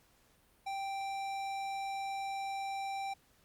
sine tone with tanh clipping, 784 Hz, G5, in tune, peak -38 dBFS, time 0.66-3.14 s, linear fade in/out 10 ms, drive 17 dB, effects pink hiss -68 dBFS RMS until 3.44 s + Opus 48 kbps

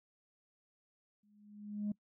sine tone with exponential growth, 207.7 Hz, G#3, in tune, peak -30 dBFS, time 1.23-1.92 s, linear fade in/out 5 ms, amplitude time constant 150 ms, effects noise-tail reverb RT60 0.1 s tail -23 dB re dry + tanh soft clip ceiling -31 dBFS

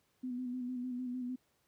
sine tone with vibrato, 250 Hz, B3, 21 cents sharp, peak -36 dBFS, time 0.23-1.36 s, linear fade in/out 10 ms, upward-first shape square, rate 6.6 Hz, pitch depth 31 cents each way, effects pink hiss -75 dBFS RMS until 1.67 s + high-pass 80 Hz 12 dB/octave

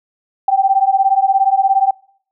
sine beating tone pair, 770 / 787 Hz, G5 / G5, -31 / +7 cents, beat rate 17 Hz, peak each -13 dBFS, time 0.48-1.91 s, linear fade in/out 5 ms, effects noise-tail reverb RT60 0.6 s tail -26 dB re dry

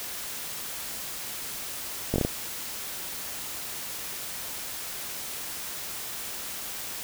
slowing click train, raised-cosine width 2 ms, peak -11 dBFS, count 5, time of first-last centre 2.14-2.25 s, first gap 19 ms, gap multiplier 1.25, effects white hiss -36 dBFS RMS until 7.03 s

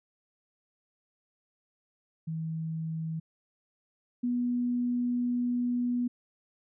sine tone pair in turn, 160.9 / 244.1 Hz, E3 / B3, -42 / -20 cents, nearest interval perfect fifth, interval 722 cents, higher second, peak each -31 / -26 dBFS, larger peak second, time 2.27-3.2 / 4.23-6.08 s, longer second, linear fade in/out 10 ms, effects none

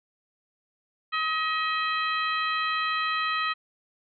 harmonic tone with a mistuned harmonic, 634 Hz, D#5, 32 cents sharp, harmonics 2 / 3 / 4 / 5 / 6, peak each -27 / -31 / -33 / -35 / -37 dBFS, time 1.12-3.54 s, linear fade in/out 20 ms, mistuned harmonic 6, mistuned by +83 cents, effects none

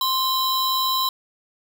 square tone pair together, 1046.5 / 3951 Hz, C6 / B7, 0 / 0 cents, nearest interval octave + major seventh, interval 2300 cents, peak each -23 dBFS, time 0.01-1.09 s, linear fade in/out 2 ms, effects none

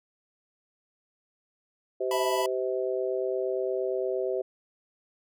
harmonic tone, 128.6 Hz, C3, 30 cents flat, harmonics 3 / 4 / 5, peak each -29 / -31 / -33 dBFS, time 2-4.42 s, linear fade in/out 10 ms
square chord, E suspended fourth, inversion none, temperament equal, 659.3 / 880 / 987.8 Hz, E5 / A5 / B5, 0 / 0 / 0 cents, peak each -32 / -36 / -31 dBFS, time 2.11-2.46 s, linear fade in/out 2 ms
effects none

